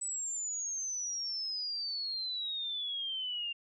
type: exponential sweep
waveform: sine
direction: down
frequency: 7990 to 2777 Hz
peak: -34 dBFS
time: 0.01-3.53 s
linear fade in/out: 10 ms
effects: none